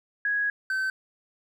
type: tone pair in turn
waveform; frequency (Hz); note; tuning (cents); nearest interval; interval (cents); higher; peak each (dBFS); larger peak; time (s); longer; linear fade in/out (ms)
sine / triangle; 1661.2 / 1538.3; G#6 / G6; 0 / -33; minor second; 133; first; -23; neither; 0.25-0.5 / 0.7-0.9; first; 2
effects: none